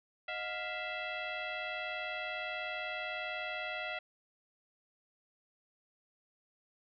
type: tone with frequency modulation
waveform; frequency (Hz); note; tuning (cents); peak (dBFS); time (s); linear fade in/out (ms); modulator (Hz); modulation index
sine; 622.3; D#5; 0; -36; 0.28-3.99; 5; 673; 3.9
effects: none